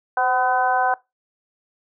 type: harmonic tone with a mistuned harmonic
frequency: 252.5 Hz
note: B3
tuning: 39 cents sharp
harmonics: 2 / 3 / 4 / 5 / 6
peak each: -29 / -19 / -24 / -31 / -24 dBFS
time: 0.17-0.94 s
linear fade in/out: 2 ms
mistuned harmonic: 2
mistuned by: +41 cents
effects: noise-tail reverb RT60 0.2 s tail -20 dB re dry